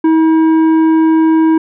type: tone with tanh clipping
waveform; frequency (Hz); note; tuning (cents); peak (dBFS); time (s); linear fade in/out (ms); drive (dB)
sine; 320.5; E4; -49; -8; 0.04-1.58; 5; 9
effects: none